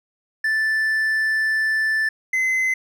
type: tone pair in turn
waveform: triangle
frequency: 1760 / 2049 Hz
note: A6 / C7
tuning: 0 / -37 cents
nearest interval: minor third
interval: 263 cents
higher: second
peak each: -16 dBFS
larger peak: neither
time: 0.44-2.09 / 2.33-2.74 s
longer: first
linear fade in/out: 5 ms
effects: none